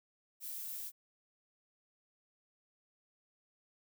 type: noise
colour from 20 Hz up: violet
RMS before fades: -43 dBFS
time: 0.4-0.92 s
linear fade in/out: 50 ms
effects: none